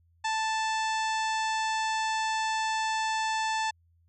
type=harmonic tone; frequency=880 Hz; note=A5; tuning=in tune; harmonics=1 / 2 / 3 / 4 / 5 / 6 / 7 / 8 / 9; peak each=-28 / -34 / -38 / -40 / -42 / -44 / -45 / -46 / -47 dBFS; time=0.24-3.71 s; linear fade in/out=10 ms; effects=added 84 Hz sine -62 dBFS peak until 4.08 s